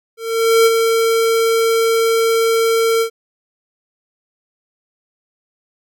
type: tone with ADSR envelope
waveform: square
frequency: 454.2 Hz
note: A#4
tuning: 45 cents flat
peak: -8 dBFS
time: 0.17-3.1 s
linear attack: 490 ms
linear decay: 31 ms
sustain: -5 dB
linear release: 89 ms
effects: none

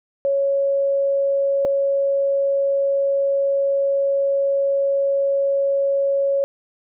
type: tone pair in turn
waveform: sine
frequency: 554 / 554 Hz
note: C#5 / C#5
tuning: -1 / -1 cents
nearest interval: unison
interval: 0 cents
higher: neither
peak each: -16 dBFS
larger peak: neither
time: 0.25-1.65 / 1.65-6.44 s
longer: second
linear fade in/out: 0 ms
effects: none

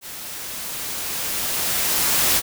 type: noise with level ramp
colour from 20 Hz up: white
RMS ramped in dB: -35 to -17 dBFS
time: 0.01-2.42 s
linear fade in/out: 50 ms
effects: none

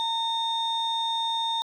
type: tone pair together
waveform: sine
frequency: 914 / 3656 Hz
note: A#5 / A#7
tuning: -34 / -34 cents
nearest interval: 2 octaves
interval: 2400 cents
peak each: -26 dBFS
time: 0-1.62 s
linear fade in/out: 0 ms
effects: tanh soft clip ceiling -20 dBFS + 10-bit

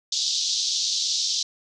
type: band-pass noise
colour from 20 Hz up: pink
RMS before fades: -25 dBFS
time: 0.12-1.43 s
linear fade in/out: 5 ms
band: 3600 to 6400 Hz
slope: 48 dB/octave
effects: none

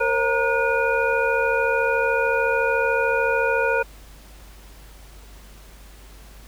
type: tone cluster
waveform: sine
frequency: 463.3 / 537 / 932 / 1446 / 2447 Hz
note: A#4 / C5 / A#5 / F#6 / D#7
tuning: -11 / +45 / -1 / -40 / -29 cents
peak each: -23 / -24 / -26 / -23 / -28 dBFS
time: 0-3.83 s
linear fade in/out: 10 ms
effects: added 50 Hz sine -43 dBFS peak until 6.47 s + pink hiss -49 dBFS RMS until 6.47 s

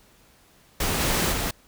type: noise with level steps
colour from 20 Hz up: pink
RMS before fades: -25 / -23 / -27 dBFS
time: 0.8-1.51 s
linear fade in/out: 5 ms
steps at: 1 / 1.32 s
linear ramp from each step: 5 ms
effects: pink hiss -57 dBFS RMS until 1.67 s

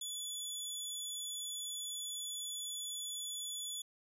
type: tone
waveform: 20% pulse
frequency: 3436 Hz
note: A7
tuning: 42 cents flat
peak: -34 dBFS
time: 0.01-3.82 s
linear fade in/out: 5 ms
effects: none

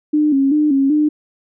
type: tone with vibrato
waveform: sine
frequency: 286.7 Hz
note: D4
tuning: 42 cents flat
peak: -11 dBFS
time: 0.13-1.09 s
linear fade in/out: 10 ms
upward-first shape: square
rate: 2.6 Hz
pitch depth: 86 cents each way
effects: none

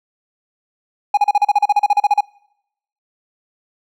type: tone bursts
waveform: triangle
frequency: 822 Hz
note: G#5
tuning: 18 cents flat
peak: -7 dBFS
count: 16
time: 1.14-2.208 s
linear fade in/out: 5 ms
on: 33 ms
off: 36 ms
effects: noise-tail reverb RT60 0.8 s tail -26 dB re dry

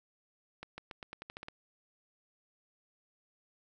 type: accelerating click train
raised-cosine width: 0.3 ms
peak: -27 dBFS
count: 10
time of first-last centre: 0.63-1.484 s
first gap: 150 ms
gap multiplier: 0.88
effects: none

